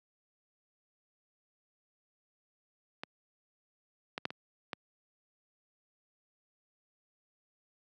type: clicks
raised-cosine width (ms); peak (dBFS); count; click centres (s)
0.3; -22 / -19 / -15 / -25 / -19; 5; 3.035 / 4.179 / 4.254 / 4.305 / 4.732
effects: high-pass 150 Hz 12 dB/octave